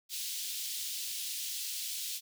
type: high-pass noise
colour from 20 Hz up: pink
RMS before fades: -38 dBFS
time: 0.09-2.21 s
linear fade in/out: 50 ms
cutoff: 3200 Hz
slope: 24 dB/octave
effects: none